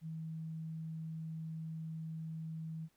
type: tone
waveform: sine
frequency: 160.4 Hz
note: E3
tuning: 47 cents flat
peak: -40 dBFS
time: 0.01-2.89 s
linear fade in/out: 50 ms
effects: pink hiss -75 dBFS RMS until 2.96 s